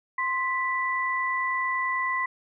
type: tone pair together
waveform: sine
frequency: 1046.5 / 1975.5 Hz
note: C6 / B6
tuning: 0 / 0 cents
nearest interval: major seventh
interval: 1100 cents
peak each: -27 dBFS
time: 0.18-2.26 s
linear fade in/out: 5 ms
effects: none